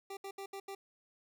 25% pulse tone bursts at uneven times, 392.7 Hz, G4, 3 cents sharp, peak -38 dBFS, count 5, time 0.1-0.17 / 0.24-0.31 / 0.38-0.46 / 0.53-0.6 / 0.68-0.75 s, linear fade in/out 5 ms, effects none

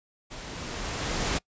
pink noise with level ramp, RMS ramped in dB -41 to -26 dBFS, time 0.3-1.39 s, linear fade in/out 20 ms, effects noise-tail reverb RT60 0.1 s tail -24 dB re dry + resampled to 16000 Hz

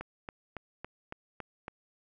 click train, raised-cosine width 0.5 ms, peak -24 dBFS, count 7, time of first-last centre 0.01-1.681 s, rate 3.59 Hz, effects none

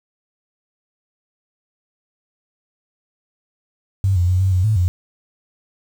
sine tone with pitch steps, 96.9 / 88.2 / 91.5 / 95.2 / 91.4 / 108.5 / 89.5 Hz, G2 / F2 / F#2 / F#2 / F#2 / A2 / F2, -20 / +18 / -19 / +50 / -21 / -24 / +43 cents, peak -13 dBFS, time 4.04-4.88 s, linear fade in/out 0 ms, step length 120 ms, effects 7-bit

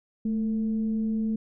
sine tone with frequency modulation, 219 Hz, A3, 8 cents flat, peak -24 dBFS, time 0.25-1.36 s, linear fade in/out 5 ms, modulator 234 Hz, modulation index 0.24, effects none

